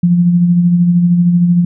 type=tone with tremolo; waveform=sine; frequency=174.61 Hz; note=F3; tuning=in tune; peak=-5 dBFS; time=0.03-1.65 s; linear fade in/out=5 ms; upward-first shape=sine; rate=13 Hz; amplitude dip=40%; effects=none